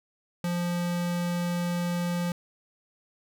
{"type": "tone", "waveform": "square", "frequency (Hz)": 174.61, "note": "F3", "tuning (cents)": 0, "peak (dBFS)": -27, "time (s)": [0.44, 2.32], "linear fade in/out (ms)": 2, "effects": []}